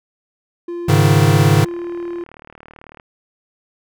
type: tone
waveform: triangle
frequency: 346.1 Hz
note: F4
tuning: 16 cents flat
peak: -21 dBFS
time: 0.68-2.24 s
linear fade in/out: 5 ms
type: chord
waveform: square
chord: Ab suspended fourth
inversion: none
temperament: equal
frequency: 103.83 / 138.59 / 155.56 Hz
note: Ab2 / Db3 / Eb3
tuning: 0 / 0 / 0 cents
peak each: -15 dBFS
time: 0.88-1.65 s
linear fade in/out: 10 ms
type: click train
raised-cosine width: 0.5 ms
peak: -24 dBFS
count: 52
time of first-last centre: 1.66-2.999 s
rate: 38.1 Hz
effects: none